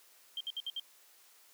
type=tone bursts; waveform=sine; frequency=3166 Hz; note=G7; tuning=17 cents sharp; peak=-35 dBFS; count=5; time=0.37-0.798 s; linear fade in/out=2 ms; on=36 ms; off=62 ms; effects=white hiss -62 dBFS RMS until 1.53 s + high-pass 400 Hz 12 dB/octave